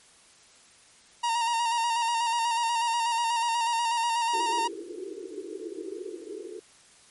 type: tone with vibrato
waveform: 45% pulse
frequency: 932.3 Hz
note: A#5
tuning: in tune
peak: -24 dBFS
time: 1.23-4.68 s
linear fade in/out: 10 ms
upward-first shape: square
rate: 8.2 Hz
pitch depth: 33 cents each way
type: band-pass noise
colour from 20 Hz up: pink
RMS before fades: -38 dBFS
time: 4.33-6.6 s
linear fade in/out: 10 ms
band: 320 to 450 Hz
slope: 96 dB/octave
effects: white hiss -56 dBFS RMS until 7.1 s + MP3 48 kbps